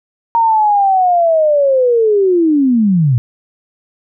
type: linear sweep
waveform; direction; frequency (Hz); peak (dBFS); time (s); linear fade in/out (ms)
sine; down; 932.3 to 113.7; -8; 0.35-3.18; 0
effects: none